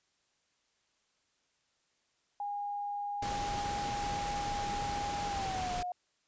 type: tone with pitch glide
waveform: sine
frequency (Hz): 816 to 718.6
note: G#5 to F5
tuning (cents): -31 to +49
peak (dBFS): -34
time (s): 2.4-5.92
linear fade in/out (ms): 2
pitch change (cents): -220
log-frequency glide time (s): 5.28-5.73
type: noise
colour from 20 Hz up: pink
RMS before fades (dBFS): -39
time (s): 3.22-5.83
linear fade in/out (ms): 5
effects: white hiss -75 dBFS RMS until 6.27 s + resampled to 16000 Hz